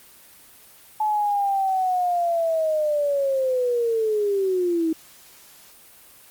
sine linear sweep, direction down, 862 to 316.8 Hz, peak -19 dBFS, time 1-4.93 s, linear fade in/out 5 ms, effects white hiss -49 dBFS RMS until 6.3 s + Opus 32 kbps

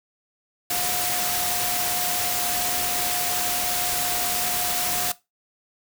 sine tone in noise, 716 Hz, F5, 43 cents sharp, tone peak -32 dBFS, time 0.7-5.12 s, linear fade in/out 5 ms, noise white, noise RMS -25 dBFS, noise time 0.7-5.12 s, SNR -10 dB, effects noise-tail reverb RT60 0.2 s tail -17 dB re dry

